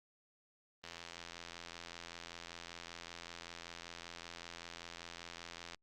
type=click train; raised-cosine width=0.2 ms; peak=-29 dBFS; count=419; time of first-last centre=0.84-5.746 s; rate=85.2 Hz; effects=Opus 24 kbps